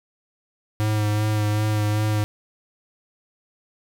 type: tone with vibrato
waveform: square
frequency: 106.2 Hz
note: G#2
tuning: 39 cents sharp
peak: -20 dBFS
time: 0.8-2.24 s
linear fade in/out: 0 ms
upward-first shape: sine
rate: 2.6 Hz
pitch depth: 21 cents each way
effects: none